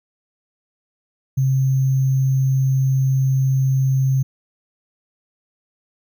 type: tone with sample-and-hold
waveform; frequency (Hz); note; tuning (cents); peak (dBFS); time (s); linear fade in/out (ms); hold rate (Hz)
sine; 132.8; C3; +26; -14; 1.37-4.23; 10; 6300
effects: none